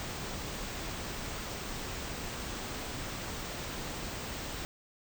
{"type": "band-stop noise", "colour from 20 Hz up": "pink", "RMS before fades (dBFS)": -39, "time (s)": [0, 4.65], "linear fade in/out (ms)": 0, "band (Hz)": [8900, 14000], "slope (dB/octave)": 96, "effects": []}